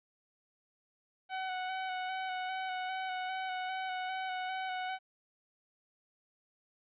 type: tone with vibrato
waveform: sawtooth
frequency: 747 Hz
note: F#5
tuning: 16 cents sharp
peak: -31 dBFS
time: 1.29-4.99 s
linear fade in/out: 50 ms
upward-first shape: square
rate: 2.5 Hz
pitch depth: 18 cents each way
effects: resampled to 8000 Hz + 12-bit